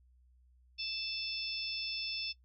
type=harmonic tone; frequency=880 Hz; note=A5; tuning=in tune; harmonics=3 / 4 / 5 / 6; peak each=-42 / -42 / -47 / -39 dBFS; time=0.78-2.33 s; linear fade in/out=20 ms; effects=noise-tail reverb RT60 0.1 s tail -18 dB re dry + added 62 Hz sine -62 dBFS peak until 2.44 s